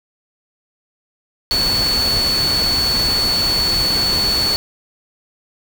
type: tone in noise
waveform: sine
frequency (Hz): 4435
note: C#8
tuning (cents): 0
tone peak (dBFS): -15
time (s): 1.51-4.56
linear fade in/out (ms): 0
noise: pink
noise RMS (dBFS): -23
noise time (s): 1.51-4.56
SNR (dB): +5
effects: none